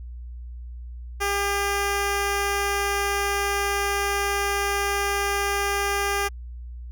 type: tone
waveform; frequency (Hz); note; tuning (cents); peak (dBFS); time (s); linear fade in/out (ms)
10% pulse; 401.7; G4; +42; -14; 1.2-6.29; 20
effects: added 60 Hz sine -34 dBFS peak until 6.91 s